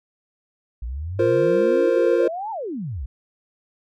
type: exponential two-way sweep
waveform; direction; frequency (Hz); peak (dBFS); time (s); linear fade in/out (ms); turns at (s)
sine; up then down; 55 to 918 to 55; -26; 0.82-3.06; 5; 2.51
type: chord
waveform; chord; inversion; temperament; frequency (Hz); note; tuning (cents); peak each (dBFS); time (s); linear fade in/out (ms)
triangle; F suspended fourth; none; just; 349.2 / 465.6 / 523.8; F4 / Bb4 / C5; 0 / -2 / +2; -18 / -18 / -18; 1.19-2.28; 5
effects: none